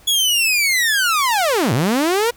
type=linear two-way sweep; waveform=sawtooth; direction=down then up; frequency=3400 to 105.5 to 489 Hz; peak=-11 dBFS; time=0.07-2.31 s; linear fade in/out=10 ms; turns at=1.73 s; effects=pink hiss -49 dBFS RMS until 2.36 s